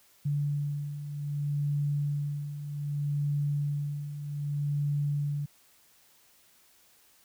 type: beating tone pair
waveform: sine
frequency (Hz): 144.4 / 145.04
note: D3 / D3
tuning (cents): -29 / -21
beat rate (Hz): 0.64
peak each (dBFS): -35 / -29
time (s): 0.25-5.46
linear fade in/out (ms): 10
effects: white hiss -62 dBFS RMS until 7.24 s